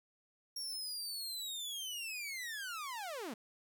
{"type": "linear sweep", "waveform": "sawtooth", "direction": "down", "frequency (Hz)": [5588, 196.1], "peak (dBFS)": -37, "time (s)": [0.56, 3.34], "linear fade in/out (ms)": 5, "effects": []}